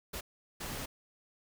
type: noise bursts at uneven times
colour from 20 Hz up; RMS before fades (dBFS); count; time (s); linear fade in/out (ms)
pink; -40; 2; 0.13-0.21 / 0.6-0.86; 10
effects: none